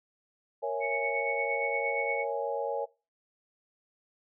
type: chord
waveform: sine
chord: A# half-diminished seventh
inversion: none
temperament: equal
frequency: 466.2 / 554.4 / 659.3 / 830.6 Hz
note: A#4 / C#5 / E5 / G#5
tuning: 0 / 0 / 0 / 0 cents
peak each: -34 / -33 / -38 / -35 dBFS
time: 0.62-2.86 s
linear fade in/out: 20 ms
type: tone with tremolo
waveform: sine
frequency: 2217 Hz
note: C#7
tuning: in tune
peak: -29 dBFS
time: 0.8-2.25 s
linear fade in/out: 50 ms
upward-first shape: sine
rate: 8.6 Hz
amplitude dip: 50%
effects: noise-tail reverb RT60 0.3 s tail -22 dB re dry